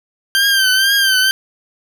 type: tone with vibrato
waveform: 20% pulse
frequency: 1568 Hz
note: G6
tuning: in tune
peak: -6 dBFS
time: 0.35-1.31 s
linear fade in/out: 0 ms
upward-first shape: triangle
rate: 2.1 Hz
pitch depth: 74 cents each way
effects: none